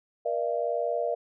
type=tone cluster; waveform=sine; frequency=475.3 / 599 / 680 Hz; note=A#4 / D5 / F5; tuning=+34 / +34 / -46 cents; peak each=-30 dBFS; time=0.25-1.15 s; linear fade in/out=10 ms; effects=none